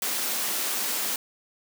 white high-pass noise, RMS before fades -28 dBFS, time 0.02-1.16 s, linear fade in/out 2 ms, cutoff 190 Hz, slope 96 dB/octave, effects none

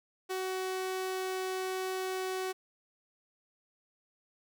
sawtooth tone, 374.9 Hz, F#4, 23 cents sharp, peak -29 dBFS, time 0.29-2.53 s, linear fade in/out 20 ms, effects none

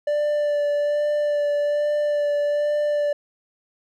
triangle tone with vibrato, 587.3 Hz, D5, in tune, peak -17 dBFS, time 0.07-3.13 s, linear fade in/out 5 ms, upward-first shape sine, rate 1.2 Hz, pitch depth 15 cents each way, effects none

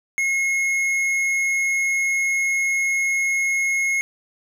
sine tone with tanh clipping, 2165 Hz, C#7, 41 cents flat, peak -20 dBFS, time 0.18-4.01 s, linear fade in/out 0 ms, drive 10 dB, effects none

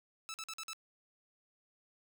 10% pulse tone bursts, 1312 Hz, E6, 9 cents flat, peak -33 dBFS, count 5, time 0.29-0.732 s, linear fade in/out 0 ms, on 50 ms, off 48 ms, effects none

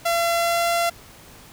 sawtooth tone with pitch glide, 680 to 683.9 Hz, F5 to F5, -46 to -36 cents, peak -15 dBFS, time 0.05-0.9 s, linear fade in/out 10 ms, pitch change +10 cents, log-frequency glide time 0.36-0.67 s, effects pink hiss -46 dBFS RMS until 1.52 s

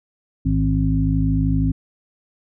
harmonic tone with a mistuned harmonic, 53 Hz, G#1, 36 cents sharp, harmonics 1 / 2 / 3 / 5, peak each -21 / -22 / -21 / -21 dBFS, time 0.45-1.72 s, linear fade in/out 10 ms, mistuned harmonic 1, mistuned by +91 cents, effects none

